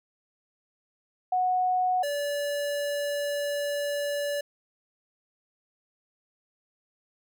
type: tone pair in turn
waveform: sine / square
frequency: 735 / 576.8 Hz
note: F#5 / D5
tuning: -12 / -31 cents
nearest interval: major third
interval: 419 cents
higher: first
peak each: -22 / -28 dBFS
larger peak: first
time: 1.32-2.03 / 2.03-4.41 s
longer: second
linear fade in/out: 5 ms
effects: none